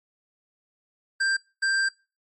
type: tone bursts at uneven times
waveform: square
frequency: 1580 Hz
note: G6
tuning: 13 cents sharp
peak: -22 dBFS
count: 2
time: 1.2-1.37 / 1.62-1.89 s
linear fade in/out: 10 ms
effects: noise-tail reverb RT60 0.3 s tail -22 dB re dry + MP3 32 kbps